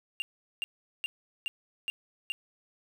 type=tone bursts; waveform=triangle; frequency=2792 Hz; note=F7; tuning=1 cent flat; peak=-28 dBFS; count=6; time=0.2-2.32 s; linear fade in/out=0 ms; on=20 ms; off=400 ms; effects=none